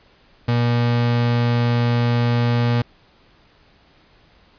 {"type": "tone", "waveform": "35% pulse", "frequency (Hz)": 119.4, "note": "A#2", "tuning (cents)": 42, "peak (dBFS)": -14, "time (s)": [0.48, 2.82], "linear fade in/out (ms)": 5, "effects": ["pink hiss -54 dBFS RMS until 4.58 s", "resampled to 11025 Hz"]}